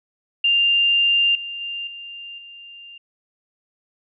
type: tone with level steps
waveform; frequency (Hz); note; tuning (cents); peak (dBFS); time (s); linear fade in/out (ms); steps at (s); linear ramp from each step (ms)
sine; 2794; F7; 0; -14 / -28 / -26 / -33 / -38; 0.44-2.98; 5; 1.35 / 1.61 / 1.87 / 2.38; 2
effects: none